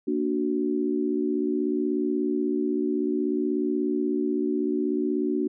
sine chord, Bb augmented, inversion none, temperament equal, 233.1 / 293.7 / 370 Hz, Bb3 / D4 / F#4, 0 / 0 / 0 cents, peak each -29 / -26 / -27 dBFS, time 0.07-5.48 s, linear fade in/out 10 ms, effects none

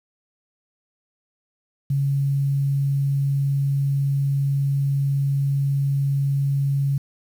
sine tone, 139.1 Hz, C#3, 6 cents sharp, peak -18 dBFS, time 1.9-6.98 s, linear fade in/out 5 ms, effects 8-bit

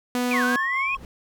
sawtooth tone, 246.9 Hz, B3, in tune, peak -18 dBFS, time 0.15-0.56 s, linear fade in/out 0 ms
sine exponential two-way sweep, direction down then up, 2552 to 1470 to 2552 Hz, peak -23 dBFS, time 0.31-0.95 s, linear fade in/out 2 ms, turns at 0.44 s
triangle tone with tremolo, 1083 Hz, C#6, 41 cents flat, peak -23 dBFS, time 0.33-0.97 s, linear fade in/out 10 ms, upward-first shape sine, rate 4.8 Hz, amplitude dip 40%
brown noise with exponential growth, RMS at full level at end -34 dBFS, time 0.74-1.05 s, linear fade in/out 1 ms, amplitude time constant 66 ms
effects none

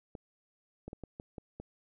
clicks, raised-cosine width 2 ms, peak -29 dBFS, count 7, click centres 0.152 / 0.88 / 0.931 / 1.037 / 1.199 / 1.382 / 1.6 s, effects none

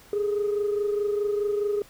sine tone pair together, 410.4 / 435.2 Hz, G#4 / A4, -21 / -19 cents, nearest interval minor second, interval 102 cents, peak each -22 / -30 dBFS, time 0.13-1.82 s, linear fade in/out 2 ms, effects tanh soft clip ceiling -19 dBFS + pink hiss -52 dBFS RMS until 1.89 s

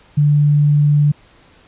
sine tone, 146.9 Hz, D3, 1 cent sharp, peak -9 dBFS, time 0.17-1.12 s, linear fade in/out 10 ms, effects pink hiss -49 dBFS RMS until 1.67 s + resampled to 8000 Hz

